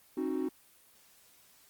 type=chord; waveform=triangle; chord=C diminished; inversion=none; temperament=equal with one note detuned; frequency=267.6 / 311.1 / 370 Hz; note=C4 / Eb4 / Gb4; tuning=+39 / 0 / 0 cents; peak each=-33 dBFS; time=0.17-0.49 s; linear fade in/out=5 ms; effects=white hiss -62 dBFS RMS until 1.69 s + Opus 24 kbps